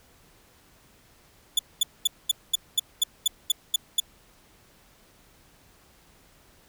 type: tone bursts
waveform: sawtooth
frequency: 3468 Hz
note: A7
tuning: 26 cents flat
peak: -15 dBFS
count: 11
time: 1.57-4.001 s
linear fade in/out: 5 ms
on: 21 ms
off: 220 ms
effects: pink hiss -58 dBFS RMS until 6.68 s